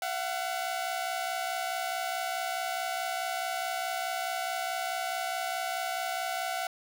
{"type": "tone pair together", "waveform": "sawtooth", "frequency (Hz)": [681, 745.7], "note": ["F5", "F#5"], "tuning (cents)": [-44, 13], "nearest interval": "major second", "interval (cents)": 157, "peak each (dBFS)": [-31, -29], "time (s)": [0.02, 6.67], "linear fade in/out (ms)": 2, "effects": []}